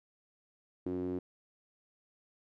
sawtooth tone with band-pass filter, 90.6 Hz, F#2, 36 cents flat, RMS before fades -36 dBFS, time 0.86-1.19 s, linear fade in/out 5 ms, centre 320 Hz, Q 7.6, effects none

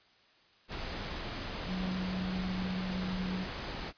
sine tone in noise, 185 Hz, F#3, in tune, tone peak -33 dBFS, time 1.66-3.46 s, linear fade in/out 50 ms, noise pink, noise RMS -39 dBFS, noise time 0.68-3.93 s, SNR +3 dB, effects white hiss -64 dBFS RMS until 3.97 s + resampled to 11025 Hz

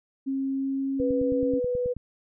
sine tone with pitch glide, 270 to 271.9 Hz, C#4 to C#4, -45 to -33 cents, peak -25 dBFS, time 0.26-1.6 s, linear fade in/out 20 ms, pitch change +12 cents, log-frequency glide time 0.51-1.07 s
sine tone, 493.9 Hz, B4, in tune, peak -24 dBFS, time 0.99-1.94 s, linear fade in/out 20 ms
click train, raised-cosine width 5 ms, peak -25 dBFS, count 10, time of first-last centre 1-1.967 s, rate 9.31 Hz
effects none

